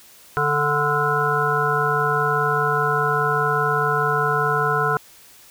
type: harmonic tone with a mistuned harmonic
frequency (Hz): 146.8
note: D3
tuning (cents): 0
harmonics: 1 / 3 / 5 / 7 / 9 / 10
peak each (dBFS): -26 / -24 / -27 / -24 / -23 / -24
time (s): 0.37-4.97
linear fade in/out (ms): 0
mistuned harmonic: 10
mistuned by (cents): -26
effects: white hiss -48 dBFS RMS until 5.5 s